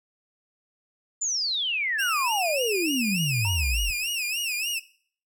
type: exponential sweep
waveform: sine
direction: down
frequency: 7290 to 43.65 Hz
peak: -24 dBFS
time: 1.21-3.91 s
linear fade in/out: 10 ms
type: tone with vibrato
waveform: sawtooth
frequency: 2637 Hz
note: E7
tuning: in tune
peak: -23 dBFS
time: 1.98-4.8 s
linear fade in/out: 20 ms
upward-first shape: sine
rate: 3.4 Hz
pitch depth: 160 cents each way
type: tone with exponential decay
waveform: sine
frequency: 932.3 Hz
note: A#5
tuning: in tune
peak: -32 dBFS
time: 3.45-3.82 s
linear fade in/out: 0 ms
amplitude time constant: 80 ms
effects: noise-tail reverb RT60 0.5 s tail -18 dB re dry